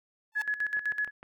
sawtooth tone with exponential growth, 880 Hz, A5, in tune, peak -32 dBFS, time 0.32-0.42 s, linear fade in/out 1 ms, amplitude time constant 21 ms
sine tone with tremolo, 1694 Hz, G#6, 34 cents sharp, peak -26 dBFS, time 0.35-1.11 s, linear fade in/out 20 ms, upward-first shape square, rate 7.9 Hz, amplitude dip 75%
click train, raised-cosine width 0.5 ms, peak -32 dBFS, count 4, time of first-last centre 0.77-1.229 s, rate 6.53 Hz
effects none

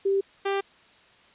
sine / sawtooth tone pair in turn, 392 / 394.7 Hz, G4 / G4, 0 / +12 cents, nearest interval unison, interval 12 cents, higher second, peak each -20 / -20 dBFS, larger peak neither, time 0.05-0.21 / 0.45-0.61 s, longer neither, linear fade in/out 10 ms, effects white hiss -56 dBFS RMS until 1.34 s + resampled to 8000 Hz

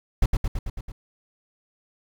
brown noise with echo, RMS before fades -17 dBFS, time 0.22-0.26 s, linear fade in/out 5 ms, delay 110 ms, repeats 6, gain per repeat -3 dB, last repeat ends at 0.92 s, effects none

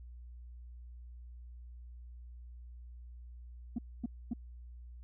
sine tone bursts, 235 Hz, A#3, 14 cents sharp, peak -30 dBFS, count 3, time 3.76-4.335 s, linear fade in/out 5 ms, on 25 ms, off 250 ms, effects tanh soft clip ceiling -30 dBFS + added 60 Hz sine -47 dBFS peak until 5.03 s

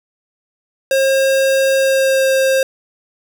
square tone with pitch glide, 537 to 531.8 Hz, C5 to C5, +45 to +28 cents, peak -12 dBFS, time 0.91-2.63 s, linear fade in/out 2 ms, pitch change -17 cents, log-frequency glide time 1.77-2.31 s, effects none

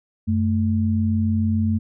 sine tone pair together, 93.03 / 220 Hz, F#2 / A3, +10 / 0 cents, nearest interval octave + minor third, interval 1490 cents, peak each -20 dBFS, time 0.27-1.79 s, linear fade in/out 20 ms, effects none

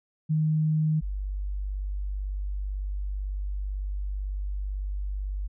sine tone pair in turn, 155.56 / 49 Hz, D#3 / G1, 0 / 0 cents, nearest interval octave + minor sixth, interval 2000 cents, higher first, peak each -21 / -28 dBFS, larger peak first, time 0.29-1.01 / 1.01-5.48 s, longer second, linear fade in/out 20 ms, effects none

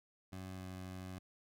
20% pulse tone with pitch glide, 93.8 to 92.83 Hz, F#2 to F#2, +24 to +6 cents, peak -40 dBFS, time 0.32-1.19 s, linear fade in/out 10 ms, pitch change -18 cents, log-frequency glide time 0.51-0.65 s, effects none

